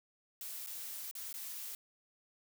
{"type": "noise with dropouts", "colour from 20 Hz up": "blue", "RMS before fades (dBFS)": -44, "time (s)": [0.41, 1.75], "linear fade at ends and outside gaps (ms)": 1, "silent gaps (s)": [[0.663, 0.671], [1.112, 1.152], [1.328, 1.34]], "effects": []}